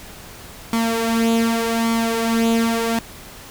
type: tone with flanger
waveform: sawtooth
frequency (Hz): 228.5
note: A#3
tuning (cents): -34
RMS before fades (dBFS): -19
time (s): 0.73-2.99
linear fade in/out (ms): 2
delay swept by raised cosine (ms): 0.9 to 4.1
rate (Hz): 0.85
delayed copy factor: +0.6
effects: pink hiss -39 dBFS RMS until 3.5 s